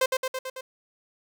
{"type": "tone with echo", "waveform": "sawtooth", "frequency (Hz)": 520, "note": "C5", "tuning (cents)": -11, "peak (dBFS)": -16, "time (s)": [0.01, 0.06], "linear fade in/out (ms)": 5, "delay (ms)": 110, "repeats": 5, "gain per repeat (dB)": -3, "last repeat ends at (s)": 0.61, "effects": []}